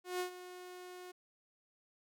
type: tone with ADSR envelope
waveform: sawtooth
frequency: 362.1 Hz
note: F#4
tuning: 37 cents flat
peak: -30 dBFS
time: 0.04-1.12 s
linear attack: 160 ms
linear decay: 100 ms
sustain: -14 dB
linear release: 12 ms
effects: none